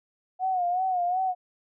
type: tone with vibrato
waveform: sine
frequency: 729 Hz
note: F#5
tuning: 26 cents flat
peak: -23 dBFS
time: 0.39-1.35 s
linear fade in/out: 50 ms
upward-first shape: sine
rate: 2.7 Hz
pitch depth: 72 cents each way
effects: none